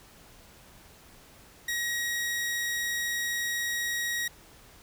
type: tone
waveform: sawtooth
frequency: 1896 Hz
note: A#6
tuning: 29 cents sharp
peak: -25 dBFS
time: 1.68-4.28 s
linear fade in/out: 5 ms
effects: pink hiss -54 dBFS RMS until 4.82 s